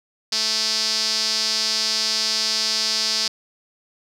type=tone with band-pass filter; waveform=sawtooth; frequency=220 Hz; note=A3; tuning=in tune; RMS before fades=-22 dBFS; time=0.32-3.28 s; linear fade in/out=5 ms; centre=4900 Hz; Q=5.4; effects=none